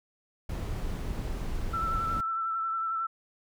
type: noise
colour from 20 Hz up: brown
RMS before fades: -33 dBFS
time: 0.49-2.21 s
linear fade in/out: 5 ms
type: tone with vibrato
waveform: sine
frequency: 1332 Hz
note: E6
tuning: 18 cents sharp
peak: -28 dBFS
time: 1.73-3.07 s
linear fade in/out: 10 ms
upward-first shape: triangle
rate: 11 Hz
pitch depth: 30 cents each way
effects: none